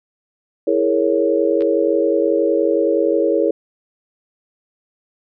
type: chord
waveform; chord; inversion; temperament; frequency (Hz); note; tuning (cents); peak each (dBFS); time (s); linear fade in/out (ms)
sine; A# half-diminished seventh; second; equal; 329.6 / 415.3 / 466.2 / 554.4; E4 / G#4 / A#4 / C#5; 0 / 0 / 0 / 0; -19; 0.67-3.51; 5
type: clicks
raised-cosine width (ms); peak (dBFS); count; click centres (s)
0.3; -21; 2; 1.608 / 1.621
effects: none